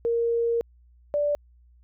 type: tone pair in turn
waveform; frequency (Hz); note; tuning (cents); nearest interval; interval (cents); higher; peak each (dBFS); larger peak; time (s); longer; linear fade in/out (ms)
sine; 466.2 / 585; A#4 / D5; 0 / -7; major third; 393; second; -21; neither; 0.05-0.61 / 1.14-1.35; first; 0
effects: added 60 Hz sine -53 dBFS peak until 1.83 s